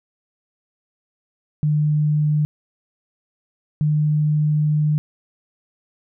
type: tone pair in turn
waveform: sine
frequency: 150.5 / 151.13 Hz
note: D3 / D3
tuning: +43 / +50 cents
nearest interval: unison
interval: 7 cents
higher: second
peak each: -15 dBFS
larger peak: neither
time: 1.63-2.45 / 3.81-4.98 s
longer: second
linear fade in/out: 0 ms
effects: none